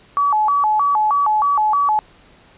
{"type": "tone with vibrato", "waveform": "sine", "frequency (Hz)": 987.8, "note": "B5", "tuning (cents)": 0, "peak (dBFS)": -13, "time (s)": [0.17, 1.99], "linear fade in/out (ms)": 0, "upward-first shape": "square", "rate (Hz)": 3.2, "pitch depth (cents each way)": 250, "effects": ["pink hiss -49 dBFS RMS until 2.57 s", "resampled to 8000 Hz"]}